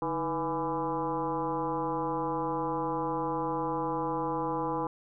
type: tone with frequency modulation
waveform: sine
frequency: 660 Hz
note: E5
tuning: 2 cents sharp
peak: -28 dBFS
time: 0.02-4.87 s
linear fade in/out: 2 ms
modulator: 171 Hz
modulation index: 2.6
effects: none